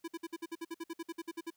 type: tone bursts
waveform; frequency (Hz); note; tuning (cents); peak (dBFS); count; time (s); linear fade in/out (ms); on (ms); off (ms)
square; 332.5; E4; +15; -38; 16; 0.04-1.505; 10; 40; 55
effects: white hiss -75 dBFS RMS until 1.56 s